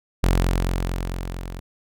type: tone with level ramp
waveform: sawtooth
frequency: 44.45 Hz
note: F1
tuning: 31 cents sharp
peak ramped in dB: -11 to -28 dBFS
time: 0.23-1.6 s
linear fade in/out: 10 ms
effects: none